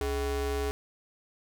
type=ring-modulated tone; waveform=square; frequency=176.5 Hz; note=F3; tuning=19 cents sharp; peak=-26 dBFS; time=0.01-0.71 s; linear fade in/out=0 ms; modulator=244 Hz; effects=none